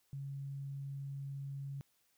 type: tone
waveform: sine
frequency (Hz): 138.59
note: C#3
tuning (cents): 0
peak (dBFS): -40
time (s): 0.13-1.81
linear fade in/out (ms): 0
effects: white hiss -75 dBFS RMS until 2.17 s